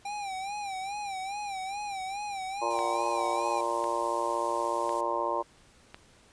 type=tone with vibrato; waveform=square; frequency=792 Hz; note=G5; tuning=18 cents sharp; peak=-34 dBFS; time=0.05-3.61 s; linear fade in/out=5 ms; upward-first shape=sine; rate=2.4 Hz; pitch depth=91 cents each way
type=harmonic tone; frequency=116.54 Hz; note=A#2; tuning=in tune; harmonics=3 / 4 / 5 / 6 / 7 / 8 / 9; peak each=-36 / -38 / -33 / -42 / -39 / -32 / -33 dBFS; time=2.61-5.43 s; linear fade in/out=20 ms
type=noise; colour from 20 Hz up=blue; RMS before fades=-44 dBFS; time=2.7-5.01 s; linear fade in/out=5 ms
type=click train; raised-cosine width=0.3 ms; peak=-26 dBFS; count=4; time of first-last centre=2.79-5.945 s; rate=0.951 Hz
effects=pink hiss -59 dBFS RMS until 6.32 s + resampled to 22050 Hz